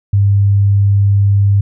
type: tone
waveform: sine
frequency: 100 Hz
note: G2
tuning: 35 cents sharp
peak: -7 dBFS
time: 0.13-1.61 s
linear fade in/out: 5 ms
effects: none